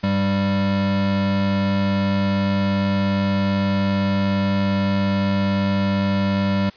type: tone pair together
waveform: square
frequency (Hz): 98.9 / 196.38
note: G2 / G3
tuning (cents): +16 / +3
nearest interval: octave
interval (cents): 1187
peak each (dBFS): -25 / -19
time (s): 0.03-6.7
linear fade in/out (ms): 10
effects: white hiss -48 dBFS RMS until 6.76 s + resampled to 11025 Hz